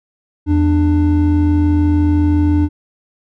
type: tone pair together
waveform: triangle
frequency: 83.23 / 296.6 Hz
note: E2 / D4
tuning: +17 / +17 cents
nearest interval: octave + minor seventh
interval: 2200 cents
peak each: -11 dBFS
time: 0.46-2.69 s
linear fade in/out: 50 ms
effects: none